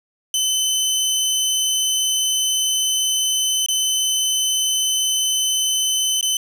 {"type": "tone with dropouts", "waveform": "20% pulse", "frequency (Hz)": 3043, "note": "F#7", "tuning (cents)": 48, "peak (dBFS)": -12, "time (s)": [0.34, 6.37], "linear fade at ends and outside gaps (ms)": 2, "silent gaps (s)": [[3.662, 3.685], [6.211, 6.227]], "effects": []}